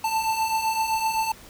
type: beating tone pair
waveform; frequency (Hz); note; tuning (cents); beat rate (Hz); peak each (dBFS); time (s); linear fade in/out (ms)
square; 880 / 887.8; A5 / A5; 0 / +15; 7.8; -30 / -24; 0.04-1.32; 5
effects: pink hiss -47 dBFS RMS until 1.49 s